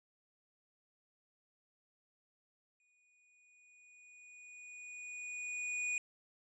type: tone with exponential growth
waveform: square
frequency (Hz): 2463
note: D#7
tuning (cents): -18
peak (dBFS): -34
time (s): 2.8-5.98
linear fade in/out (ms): 1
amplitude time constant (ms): 690
effects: resampled to 24000 Hz